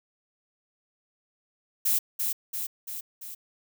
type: noise with echo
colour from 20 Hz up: violet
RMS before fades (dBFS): -24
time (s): 1.85-1.99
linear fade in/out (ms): 10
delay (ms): 340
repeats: 4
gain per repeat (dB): -4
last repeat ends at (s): 3.35
effects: none